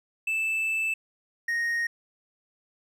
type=tone pair in turn; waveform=triangle; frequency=2637 / 1864.6 Hz; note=E7 / A#6; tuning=0 / 0 cents; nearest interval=tritone; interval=600 cents; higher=first; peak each=-23 dBFS; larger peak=neither; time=0.27-0.94 / 1.48-1.87 s; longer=first; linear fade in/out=5 ms; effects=none